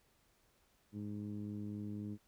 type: tone with low-pass filter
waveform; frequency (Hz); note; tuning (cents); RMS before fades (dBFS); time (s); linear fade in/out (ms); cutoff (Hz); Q
15% pulse; 103.8; G#2; 0; -43; 0.92-2.18; 50; 260; 1.8
effects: pink hiss -73 dBFS RMS until 2.27 s